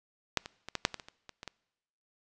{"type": "clicks", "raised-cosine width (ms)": 0.2, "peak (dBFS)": [-8, -23, -22, -14, -6, -19, -26, -29, -27, -25, -22], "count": 11, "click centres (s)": [0.373, 0.459, 0.686, 0.753, 0.851, 0.943, 0.998, 1.085, 1.293, 1.431, 1.477], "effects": ["noise-tail reverb RT60 1.0 s tail -25 dB re dry", "resampled to 22050 Hz"]}